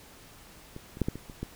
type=clicks; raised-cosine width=3 ms; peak=-27 / -29 / -12 / -15 / -25 / -30 / -20 dBFS; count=7; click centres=0.764 / 0.971 / 1.017 / 1.085 / 1.156 / 1.298 / 1.43 s; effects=pink hiss -52 dBFS RMS until 1.55 s